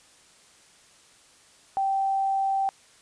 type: tone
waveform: sine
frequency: 779 Hz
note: G5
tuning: 11 cents flat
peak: -22 dBFS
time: 1.77-2.69 s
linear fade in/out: 0 ms
effects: white hiss -56 dBFS RMS until 3.01 s + resampled to 22050 Hz